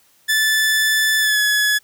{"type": "tone with pitch glide", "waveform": "sawtooth", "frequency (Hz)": [1749, 1698.2], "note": ["A6", "G#6"], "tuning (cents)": [-11, 38], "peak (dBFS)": -11, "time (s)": [0.28, 1.79], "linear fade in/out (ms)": 20, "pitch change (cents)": -51, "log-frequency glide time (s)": [1.2, 1.39], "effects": ["white hiss -56 dBFS RMS until 1.83 s"]}